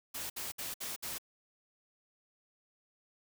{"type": "noise bursts", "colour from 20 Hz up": "white", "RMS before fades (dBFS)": -40, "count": 5, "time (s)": [0.14, 1.184], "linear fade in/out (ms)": 10, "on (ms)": 160, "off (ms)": 61, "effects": []}